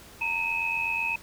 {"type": "tone cluster", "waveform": "sine", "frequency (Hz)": [922, 2487, 2575], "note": ["A#5", "D#7", "E7"], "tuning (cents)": [-19, -1, -41], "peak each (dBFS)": [-34, -32, -27], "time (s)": [0.21, 1.16], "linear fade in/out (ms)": 5, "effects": ["pink hiss -49 dBFS RMS until 1.22 s"]}